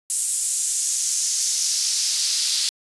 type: noise with high-pass filter sweep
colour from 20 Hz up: pink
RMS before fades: -22 dBFS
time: 0.1-2.69 s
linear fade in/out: 0 ms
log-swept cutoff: 8400 to 4400 Hz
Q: 2.5
effects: resampled to 24000 Hz